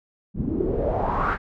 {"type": "noise with low-pass filter sweep", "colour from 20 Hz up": "pink", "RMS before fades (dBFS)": -24, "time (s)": [0.34, 1.38], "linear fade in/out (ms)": 50, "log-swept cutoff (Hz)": [210, 1600], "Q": 4.4, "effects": []}